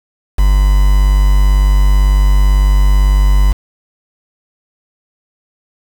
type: tone with quantisation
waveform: triangle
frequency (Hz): 49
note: G1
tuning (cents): 0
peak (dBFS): -4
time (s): 0.38-3.53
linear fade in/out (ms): 10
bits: 4
effects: none